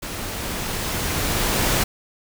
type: noise with level ramp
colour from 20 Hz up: pink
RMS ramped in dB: -31 to -19 dBFS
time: 0.02-1.84 s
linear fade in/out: 10 ms
effects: none